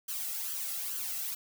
blue noise with flanger, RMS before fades -36 dBFS, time 0.08-1.35 s, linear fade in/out 10 ms, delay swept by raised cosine 0.65 to 1.55 ms, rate 2.3 Hz, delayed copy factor +0.65, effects none

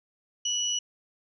sine tone pair together, 2943 / 5880 Hz, F#7 / F#8, -10 / -12 cents, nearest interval octave, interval 1198 cents, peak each -28 / -29 dBFS, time 0.45-0.79 s, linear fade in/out 5 ms, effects none

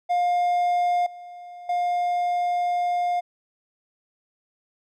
triangle tone with level steps, 708 Hz, F5, 23 cents sharp, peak -17 / -36 / -19 dBFS, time 0.09-3.21 s, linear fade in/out 20 ms, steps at 1.06 / 1.69 s, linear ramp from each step 5 ms, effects none

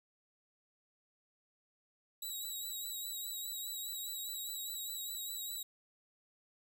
10% pulse tone with vibrato, 3876 Hz, B7, 33 cents flat, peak -33 dBFS, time 2.22-5.63 s, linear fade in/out 5 ms, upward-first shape sine, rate 4.9 Hz, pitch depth 42 cents each way, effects none

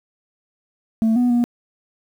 sine tone with pitch steps, 223 / 245.6 / 240.2 Hz, A3 / B3 / B3, +23 / -9 / -48 cents, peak -11 dBFS, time 1.02-1.44 s, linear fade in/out 0 ms, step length 140 ms, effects tanh soft clip ceiling -13 dBFS + 8-bit

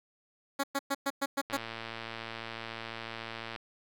10% pulse tone bursts, 277.2 Hz, C#4, in tune, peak -20 dBFS, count 7, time 0.59-1.572 s, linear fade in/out 10 ms, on 46 ms, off 110 ms
click train, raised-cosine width 0.3 ms, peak -23 dBFS, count 236, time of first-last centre 1.5-3.561 s, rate 114 Hz
effects none

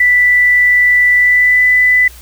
sine tone with pitch glide, 1975.5 to 1995 Hz, B6 to B6, 0 to +17 cents, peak -6 dBFS, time 0-2.08 s, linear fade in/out 5 ms, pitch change +17 cents, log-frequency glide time 1.16-1.64 s, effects added 60 Hz sine -35 dBFS peak until 2.21 s + white hiss -39 dBFS RMS until 2.21 s

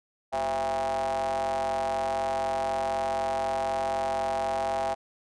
square ring-modulated tone, 71.4 Hz, D2, 48 cents flat, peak -24 dBFS, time 0.32-4.95 s, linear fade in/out 20 ms, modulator 736 Hz, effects resampled to 22050 Hz

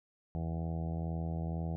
harmonic tone, 82.1 Hz, E2, 6 cents flat, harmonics 1 / 2 / 3 / 4 / 5 / 6 / 7 / 8 / 9 / 10, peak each -37 / -36 / -50 / -48 / -53 / -51 / -54 / -50 / -50 / -57 dBFS, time 0.35-1.76 s, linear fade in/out 0 ms, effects none

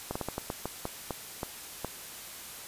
slowing click train, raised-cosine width 1 ms, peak -18 dBFS, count 11, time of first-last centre 0.11-1.847 s, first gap 45 ms, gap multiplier 1.28, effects white hiss -44 dBFS RMS until 2.67 s + resampled to 32000 Hz

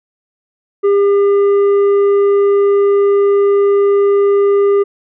sine tone with tanh clipping, 401.6 Hz, G4, 42 cents sharp, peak -9 dBFS, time 0.83-4.84 s, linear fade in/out 20 ms, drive 6 dB, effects none

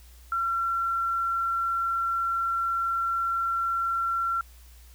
sine tone, 1361 Hz, F6, 45 cents flat, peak -24 dBFS, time 0.32-4.41 s, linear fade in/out 2 ms, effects added 60 Hz sine -48 dBFS peak until 4.94 s + white hiss -57 dBFS RMS until 4.94 s

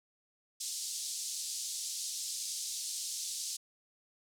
white band-pass noise, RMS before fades -39 dBFS, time 0.6-3.57 s, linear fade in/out 10 ms, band 4100 to 8800 Hz, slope 24 dB/octave, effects none

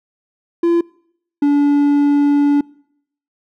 triangle tone pair in turn, 340.4 / 287.6 Hz, F4 / D4, -44 / -36 cents, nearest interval minor third, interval 292 cents, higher first, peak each -9 / -8 dBFS, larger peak second, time 0.63-0.81 / 1.42-2.61 s, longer second, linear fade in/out 5 ms, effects noise-tail reverb RT60 0.7 s tail -24 dB re dry

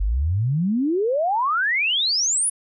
sine exponential sweep, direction up, 44.88 to 10550 Hz, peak -18 dBFS, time 0-2.5 s, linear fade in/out 10 ms, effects none

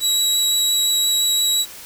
25% pulse tone with vibrato, 3884 Hz, B7, 30 cents flat, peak -11 dBFS, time 0-1.66 s, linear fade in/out 50 ms, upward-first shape sine, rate 5.8 Hz, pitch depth 11 cents each way, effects white hiss -38 dBFS RMS until 1.85 s

